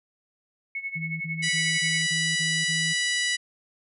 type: tone with tremolo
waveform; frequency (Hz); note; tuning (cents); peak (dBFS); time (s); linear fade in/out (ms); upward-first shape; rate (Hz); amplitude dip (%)
sine; 2200; C#7; -14; -27; 0.75-2.02; 2; sine; 11; 80
type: tone bursts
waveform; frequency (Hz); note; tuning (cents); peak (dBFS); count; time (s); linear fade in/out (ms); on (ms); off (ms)
sine; 162; E3; -30; -31; 7; 0.95-2.938; 20; 260; 28
type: harmonic tone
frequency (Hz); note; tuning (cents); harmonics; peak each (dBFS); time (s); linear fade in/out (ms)
981; B5; -12; 2 / 3 / 4 / 5 / 6 / 7 / 8 / 9 / 10; -26 / -30 / -32 / -34 / -36 / -37 / -38 / -39 / -40; 1.42-3.37; 20
effects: none